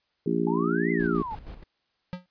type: harmonic tone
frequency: 57.5 Hz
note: A#1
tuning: 23 cents flat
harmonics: 3 / 4 / 5 / 6 / 7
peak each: -29 / -29 / -29 / -29 / -29 dBFS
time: 0.26-1.22 s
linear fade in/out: 5 ms
type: exponential two-way sweep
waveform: sine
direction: up then down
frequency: 830.6 to 2093 to 830.6 Hz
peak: -31 dBFS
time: 0.47-1.35 s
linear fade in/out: 2 ms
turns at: 0.91 s
type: noise with tremolo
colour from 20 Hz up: brown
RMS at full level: -39 dBFS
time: 0.99-1.64 s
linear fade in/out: 10 ms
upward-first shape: square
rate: 6.3 Hz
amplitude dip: 65%
type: tone with exponential decay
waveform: square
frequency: 180 Hz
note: F#3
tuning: 47 cents flat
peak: -28 dBFS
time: 2.13-2.26 s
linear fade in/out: 0 ms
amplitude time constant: 28 ms
effects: white hiss -73 dBFS RMS until 2.3 s + resampled to 11025 Hz